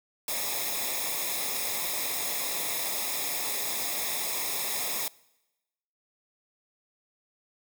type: noise with comb filter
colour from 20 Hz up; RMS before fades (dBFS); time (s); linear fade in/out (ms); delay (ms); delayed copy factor
white; -31; 0.28-5.08; 2; 0.67; -0.75
effects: noise-tail reverb RT60 1.0 s tail -23 dB re dry